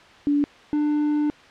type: tone pair in turn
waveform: sine / triangle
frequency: 289 / 297.6 Hz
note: D4 / D4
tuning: -28 / +23 cents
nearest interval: minor second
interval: 51 cents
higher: second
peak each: -17 dBFS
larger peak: neither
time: 0.27-0.44 / 0.73-1.3 s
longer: second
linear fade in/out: 0 ms
effects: white hiss -48 dBFS RMS until 1.5 s + low-pass 3000 Hz 12 dB/octave